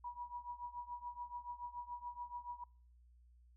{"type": "tone with tremolo", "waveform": "sine", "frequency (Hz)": 968, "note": "B5", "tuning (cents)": -35, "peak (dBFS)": -40, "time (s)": [0.04, 2.64], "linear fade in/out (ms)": 5, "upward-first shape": "triangle", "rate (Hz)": 7, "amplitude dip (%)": 90, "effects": ["noise-tail reverb RT60 0.5 s tail -26 dB re dry", "added 60 Hz sine -62 dBFS peak until 3.56 s"]}